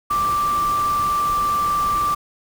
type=tone in noise; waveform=sine; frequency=1174.7 Hz; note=D6; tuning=in tune; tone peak=-17 dBFS; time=0.1-2.15 s; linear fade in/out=10 ms; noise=pink; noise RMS=-32 dBFS; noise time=0.1-2.15 s; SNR=+12 dB; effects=none